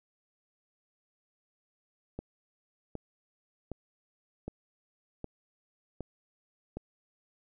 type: click train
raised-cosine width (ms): 2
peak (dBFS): -24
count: 7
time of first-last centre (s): 2.19-6.77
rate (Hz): 1.31
effects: none